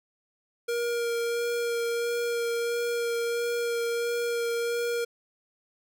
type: tone with vibrato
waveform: square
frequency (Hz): 470.7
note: A#4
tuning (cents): +17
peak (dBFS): -27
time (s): 0.68-5.05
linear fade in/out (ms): 10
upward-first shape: sine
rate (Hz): 1.5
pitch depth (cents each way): 12
effects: none